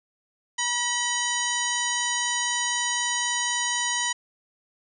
harmonic tone with a mistuned harmonic, 964 Hz, B5, 42 cents flat, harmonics 1 / 2 / 3 / 4 / 5 / 6 / 7 / 9, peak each -31 / -29 / -31 / -35 / -38 / -34 / -30 / -36 dBFS, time 0.58-4.13 s, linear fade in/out 10 ms, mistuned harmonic 3, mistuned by +73 cents, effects none

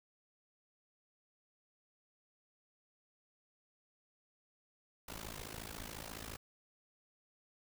pink noise with amplitude modulation, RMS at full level -43 dBFS, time 5.08-6.37 s, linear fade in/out 5 ms, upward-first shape sine, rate 54.3 Hz, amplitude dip 90%, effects none

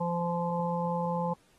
harmonic tone, 172.4 Hz, F3, 22 cents flat, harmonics 1 / 3 / 5 / 6, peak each -31 / -33 / -33 / -38 dBFS, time 0-1.34 s, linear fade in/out 10 ms, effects pink hiss -66 dBFS RMS until 1.58 s + AAC 32 kbps

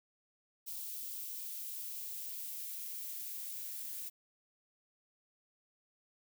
violet noise with high-pass filter sweep, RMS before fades -43 dBFS, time 0.66-4.1 s, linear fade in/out 20 ms, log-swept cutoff 3000 to 1700 Hz, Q 1.2, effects none

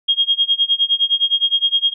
sine tone with tremolo, 3252 Hz, G#7, 37 cents flat, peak -10 dBFS, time 0.08-1.94 s, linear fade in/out 10 ms, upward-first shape sine, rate 9.7 Hz, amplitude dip 95%, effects none

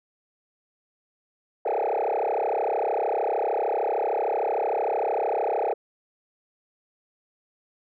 sine tone with frequency modulation, 630 Hz, D#5, 21 cents sharp, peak -20 dBFS, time 1.65-5.74 s, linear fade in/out 10 ms, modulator 33.2 Hz, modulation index 6.6, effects tanh soft clip ceiling -21 dBFS

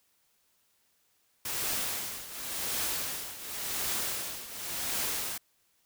white noise with tremolo, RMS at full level -31 dBFS, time 1.45-5.38 s, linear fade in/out 5 ms, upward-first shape triangle, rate 0.91 Hz, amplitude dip 80%, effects white hiss -71 dBFS RMS until 5.85 s

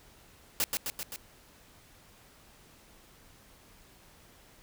white noise with echo, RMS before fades -28 dBFS, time 0.6-0.64 s, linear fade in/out 0 ms, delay 130 ms, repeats 4, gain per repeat -3 dB, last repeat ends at 1.16 s, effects pink hiss -58 dBFS RMS until 4.62 s

